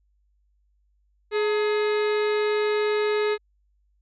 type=harmonic tone with a mistuned harmonic; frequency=421.4 Hz; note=G#4; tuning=25 cents sharp; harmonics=1 / 2 / 3 / 4 / 5 / 6 / 7 / 8 / 9 / 10; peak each=-21 / -35 / -34 / -35 / -35 / -39 / -45 / -48 / -41 / -44 dBFS; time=1.31-3.38 s; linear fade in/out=50 ms; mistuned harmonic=2; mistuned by=+110 cents; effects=added 50 Hz sine -63 dBFS peak until 4.01 s